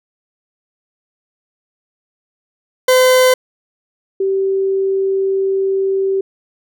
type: tone pair in turn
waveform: 40% pulse / sine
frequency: 511 / 387 Hz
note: C5 / G4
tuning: -41 / -22 cents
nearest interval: perfect fourth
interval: 481 cents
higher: first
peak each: -7 / -13 dBFS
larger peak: first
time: 2.88-3.34 / 4.2-6.21 s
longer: second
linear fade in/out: 5 ms
effects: none